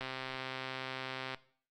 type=click train; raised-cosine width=0.3 ms; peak=-23 dBFS; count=176; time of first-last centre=0.01-1.346 s; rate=131 Hz; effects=noise-tail reverb RT60 0.5 s tail -18 dB re dry + Opus 48 kbps